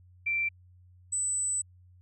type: tone pair in turn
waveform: sine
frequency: 2349 / 8000 Hz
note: D7 / B8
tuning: 0 / +21 cents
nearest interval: octave + major sixth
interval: 2121 cents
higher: second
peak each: -26 / -27 dBFS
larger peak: first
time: 0.26-0.49 / 1.12-1.62 s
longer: second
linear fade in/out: 10 ms
effects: added 90 Hz sine -54 dBFS peak until 2.01 s